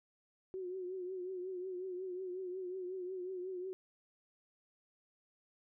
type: tone with vibrato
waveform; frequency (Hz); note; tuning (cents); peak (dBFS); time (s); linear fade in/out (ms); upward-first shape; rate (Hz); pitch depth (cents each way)
sine; 368.4; F#4; -7; -39; 0.54-3.73; 0; triangle; 5.5; 72
effects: none